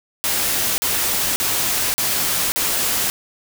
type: noise bursts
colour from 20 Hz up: white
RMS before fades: -20 dBFS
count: 5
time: 0.24-3.1 s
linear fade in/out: 0 ms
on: 540 ms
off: 40 ms
effects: none